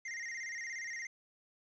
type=tone with vibrato; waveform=square; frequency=1975.5 Hz; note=B6; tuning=in tune; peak=-40 dBFS; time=0.05-1.07 s; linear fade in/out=5 ms; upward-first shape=square; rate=17 Hz; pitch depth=93 cents each way; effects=resampled to 16000 Hz + 11-bit